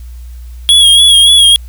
square tone with vibrato, 3318 Hz, G#7, 2 cents flat, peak -3 dBFS, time 0.69-1.56 s, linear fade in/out 0 ms, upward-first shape sine, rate 3.5 Hz, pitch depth 48 cents each way, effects added 60 Hz sine -25 dBFS peak until 1.68 s + white hiss -47 dBFS RMS until 1.68 s

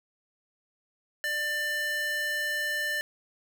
square tone with high-pass filter, 595 Hz, D5, 22 cents sharp, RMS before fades -30 dBFS, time 1.24-3.01 s, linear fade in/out 0 ms, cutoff 1400 Hz, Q 9.5, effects none

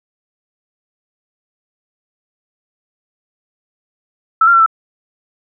sine tone with pitch steps, 1320 / 1387 / 1352 / 1326 Hz, E6 / F6 / E6 / E6, +2 / -12 / +43 / +10 cents, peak -6 dBFS, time 4.41-4.662 s, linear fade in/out 5 ms, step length 63 ms, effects none

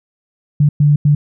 sine tone bursts at uneven times, 146.83 Hz, D3, in tune, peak -7 dBFS, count 3, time 0.6-0.69 / 0.8-0.96 / 1.05-1.15 s, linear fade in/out 5 ms, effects none

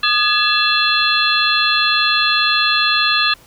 sine tone cluster, 1224 / 1689 / 2671 / 3425 / 4121 Hz, D#6 / G#6 / E7 / A7 / C8, -29 / +29 / +22 / -47 / -27 cents, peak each -19 dBFS, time 0.03-3.34 s, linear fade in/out 5 ms, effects pink hiss -47 dBFS RMS until 3.46 s

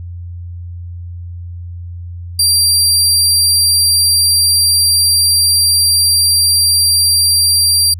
25% pulse tone, 4721 Hz, D8, 8 cents sharp, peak -4 dBFS, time 2.39-7.94 s, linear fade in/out 5 ms, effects added 87 Hz sine -24 dBFS peak until 7.99 s

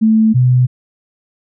sine tone pair in turn, 220 / 125.85 Hz, A3 / B2, 0 / +33 cents, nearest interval minor seventh, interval 967 cents, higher first, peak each -7 dBFS, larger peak neither, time 0.01-0.34 / 0.34-0.67 s, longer neither, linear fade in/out 20 ms, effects none

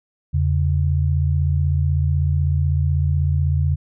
sine tone pair together, 83.5 / 139.57 Hz, E2 / C#3, +23 / +12 cents, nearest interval major sixth, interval 889 cents, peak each -17 / -20 dBFS, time 0.33-3.76 s, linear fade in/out 20 ms, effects none

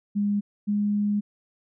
sine tone pair in turn, 204.3 / 206.3 Hz, G#3 / G#3, -28 / -11 cents, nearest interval unison, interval 17 cents, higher second, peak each -21 dBFS, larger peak neither, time 0.15-0.41 / 0.67-1.21 s, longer second, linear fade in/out 20 ms, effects none

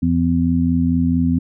harmonic tone, 84.5 Hz, E2, 43 cents sharp, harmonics 1 / 2 / 3, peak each -21 / -19 / -16 dBFS, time 0.02-1.39 s, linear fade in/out 10 ms, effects none

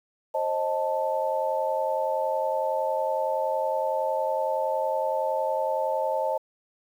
sine chord, A diminished, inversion first, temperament equal with one note detuned, 531.5 / 622.3 / 880 Hz, C5 / Eb5 / A5, +27 / 0 / 0 cents, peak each -28 dBFS, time 0.34-6.38 s, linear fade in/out 10 ms, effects 9-bit

